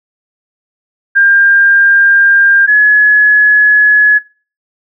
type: tone pair in turn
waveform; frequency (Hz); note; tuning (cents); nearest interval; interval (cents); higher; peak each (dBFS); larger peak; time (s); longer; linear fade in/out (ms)
sine; 1600 / 1695.1; G6 / G#6; +35 / +35; minor second; 100; second; -4; neither; 1.15-2.67 / 2.67-4.19; neither; 20
effects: noise-tail reverb RT60 0.4 s tail -22 dB re dry